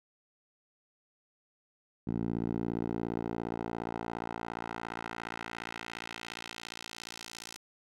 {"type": "tone with band-pass filter sweep", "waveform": "10% pulse", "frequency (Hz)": 57.2, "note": "A#1", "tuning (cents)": -32, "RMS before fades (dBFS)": -38, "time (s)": [2.07, 7.57], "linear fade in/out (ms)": 5, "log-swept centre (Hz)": [220, 6200], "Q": 1, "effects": []}